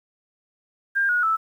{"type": "tone with pitch steps", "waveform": "sine", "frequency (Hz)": [1600, 1450.4, 1314.7], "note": ["G6", "F#6", "E6"], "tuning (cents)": [35, -35, -5], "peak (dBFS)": -18, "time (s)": [0.95, 1.37], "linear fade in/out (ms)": 20, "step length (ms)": 140, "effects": ["9-bit"]}